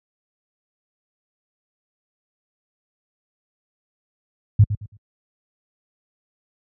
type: tone with echo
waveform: sine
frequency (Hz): 103.83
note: G#2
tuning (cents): 0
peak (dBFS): -7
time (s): 4.59-4.64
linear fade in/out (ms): 5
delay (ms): 110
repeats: 3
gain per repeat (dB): -12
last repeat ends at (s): 4.97
effects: high-pass 60 Hz 12 dB/octave